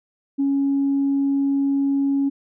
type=tone; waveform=sine; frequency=277.2 Hz; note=C#4; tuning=in tune; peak=-16 dBFS; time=0.38-2.3 s; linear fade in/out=20 ms; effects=tanh soft clip ceiling -13 dBFS